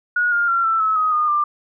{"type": "tone with pitch steps", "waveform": "sine", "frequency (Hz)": [1450, 1409.5, 1370.2, 1332, 1294.8, 1258.7, 1223.5, 1189.4], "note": ["F#6", "F6", "F6", "E6", "E6", "D#6", "D#6", "D6"], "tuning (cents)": [-35, 16, -33, 18, -31, 20, -29, 22], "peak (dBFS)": -15, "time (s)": [0.16, 1.44], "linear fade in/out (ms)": 5, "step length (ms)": 160, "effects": []}